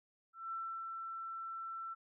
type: tone with ADSR envelope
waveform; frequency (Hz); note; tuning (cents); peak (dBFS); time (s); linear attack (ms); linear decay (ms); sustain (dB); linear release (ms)
sine; 1340; E6; +28; -38; 0.33-1.95; 190; 310; -3; 23
effects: none